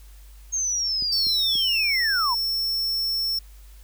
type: linear sweep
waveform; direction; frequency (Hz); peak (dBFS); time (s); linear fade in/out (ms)
sine; down; 6510 to 894; -22; 0.52-2.35; 20
type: clicks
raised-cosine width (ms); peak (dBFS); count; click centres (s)
3; -28; 3; 1.024 / 1.269 / 1.555
type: tone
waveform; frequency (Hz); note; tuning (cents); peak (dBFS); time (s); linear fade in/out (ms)
square; 5400; E8; +41; -23; 1.12-3.39; 5
effects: added 50 Hz sine -43 dBFS peak until 3.83 s + white hiss -56 dBFS RMS until 3.83 s